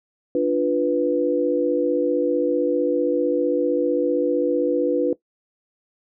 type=chord; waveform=sine; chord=B diminished; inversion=first; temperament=equal; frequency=293.7 / 349.2 / 493.9 Hz; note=D4 / F4 / B4; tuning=0 / 0 / 0 cents; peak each=-22 / -23 / -20 dBFS; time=0.35-5.13 s; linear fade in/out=2 ms; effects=noise-tail reverb RT60 0.1 s tail -18 dB re dry